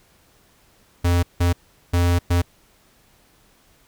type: tone bursts at uneven times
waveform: square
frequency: 87.3 Hz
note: F2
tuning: in tune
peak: -16 dBFS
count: 4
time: 1.04-1.23 / 1.4-1.53 / 1.93-2.19 / 2.3-2.42 s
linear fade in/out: 10 ms
effects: pink hiss -57 dBFS RMS until 3.87 s